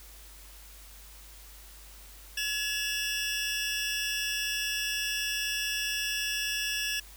25% pulse tone cluster, 1695 / 2654 / 2845 Hz, G#6 / E7 / F7, +35 / +11 / +31 cents, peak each -30 dBFS, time 2.37-7 s, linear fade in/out 5 ms, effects added 50 Hz sine -50 dBFS peak until 7.16 s + white hiss -52 dBFS RMS until 7.16 s

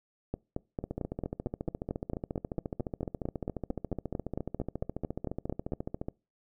two click trains, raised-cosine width 2 ms, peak -21 / -19 dBFS, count 76 / 25, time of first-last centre 0.84-6.085 / 0.34-5.721 s, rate 14.3 / 4.46 Hz, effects noise-tail reverb RT60 0.3 s tail -25 dB re dry

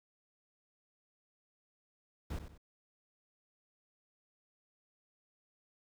brown noise with echo, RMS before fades -39 dBFS, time 2.3-2.39 s, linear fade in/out 5 ms, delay 94 ms, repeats 2, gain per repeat -9 dB, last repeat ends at 2.578 s, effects none

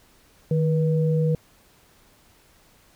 sine tone pair together, 155.56 / 485.1 Hz, D#3 / B4, 0 / -31 cents, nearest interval octave + minor sixth, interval 1969 cents, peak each -19 / -25 dBFS, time 0.51-1.35 s, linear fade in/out 2 ms, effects pink hiss -57 dBFS RMS until 2.95 s

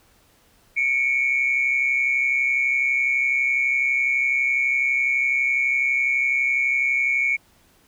sine tone pair together, 2217 / 2349 Hz, C#7 / D7, 0 / 0 cents, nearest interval minor second, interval 100 cents, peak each -19 / -22 dBFS, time 0.76-7.37 s, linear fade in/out 20 ms, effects tanh soft clip ceiling -11 dBFS + pink hiss -58 dBFS RMS until 7.87 s

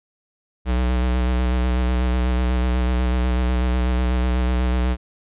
square tone with vibrato, 62.1 Hz, B1, 10 cents sharp, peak -18 dBFS, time 0.65-4.97 s, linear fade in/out 50 ms, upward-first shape square, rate 8.1 Hz, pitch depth 26 cents each way, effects resampled to 8000 Hz

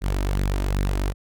sawtooth tone with flanger, 48.17 Hz, G1, 30 cents flat, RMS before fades -23 dBFS, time 0.01-1.14 s, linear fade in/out 50 ms, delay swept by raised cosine 0.48 to 3.28 ms, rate 2.5 Hz, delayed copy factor +0.5, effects none

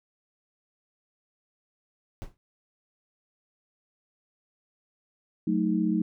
brown noise with exponential decay, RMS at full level -33 dBFS, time 2.22-2.37 s, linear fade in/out 0 ms, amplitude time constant 32 ms
sine chord, D# diminished, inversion first, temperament equal with one note detuned, 185 / 220 / 313.8 Hz, F#3 / A3 / D#4, 0 / 0 / +15 cents, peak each -27 dBFS, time 5.47-6.02 s, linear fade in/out 5 ms
effects none

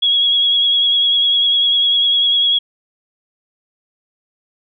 sine tone with vibrato, 3322 Hz, G#7, in tune, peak -11 dBFS, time 0.02-2.59 s, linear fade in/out 10 ms, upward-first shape sine, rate 10 Hz, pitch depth 23 cents each way, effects none

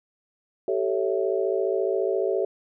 sine chord, A dominant seventh, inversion third, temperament equal with one note detuned, 385.5 / 440 / 554.4 / 659.3 Hz, G4 / A4 / C#5 / E5, -29 / 0 / 0 / 0 cents, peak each -25 / -27 / -29 / -30 dBFS, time 0.68-2.45 s, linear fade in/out 2 ms, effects none

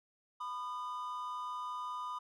triangle tone pair together, 996.9 / 1222 Hz, B5 / D#6, +16 / -32 cents, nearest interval major third, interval 352 cents, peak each -39 / -39 dBFS, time 0.4-2.19 s, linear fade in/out 10 ms, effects none

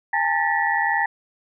sine tone cluster, 813 / 894 / 1768 / 1927 Hz, G#5 / A5 / A6 / B6, -37 / +27 / +8 / -43 cents, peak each -24 dBFS, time 0.13-1.06 s, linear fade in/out 5 ms, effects none

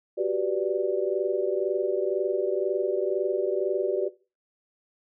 sine chord, G major seventh, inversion third, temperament equal, 370 / 392 / 493.9 / 587.3 Hz, F#4 / G4 / B4 / D5, 0 / 0 / 0 / 0 cents, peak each -27 / -28 / -31 / -29 dBFS, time 0.17-4.09 s, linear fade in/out 20 ms, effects noise-tail reverb RT60 0.3 s tail -17 dB re dry

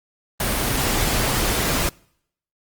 pink noise, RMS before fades -21 dBFS, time 0.4-1.89 s, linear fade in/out 2 ms, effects noise-tail reverb RT60 0.7 s tail -26 dB re dry + Opus 24 kbps

